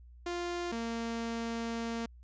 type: tone pair in turn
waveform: sawtooth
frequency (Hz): 349.2 / 230.5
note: F4 / A#3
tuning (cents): 0 / -19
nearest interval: perfect fifth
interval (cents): 719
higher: first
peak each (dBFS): -30 / -30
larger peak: neither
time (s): 0.26-0.72 / 0.72-2.06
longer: second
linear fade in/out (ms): 5
effects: added 60 Hz sine -51 dBFS peak until 2.23 s + resampled to 16000 Hz